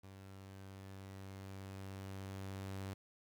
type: tone with level ramp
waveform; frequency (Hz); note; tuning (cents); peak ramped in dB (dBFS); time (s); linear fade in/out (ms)
sawtooth; 96.7; G2; -23; -49 to -38; 0.03-2.94; 10
effects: 12-bit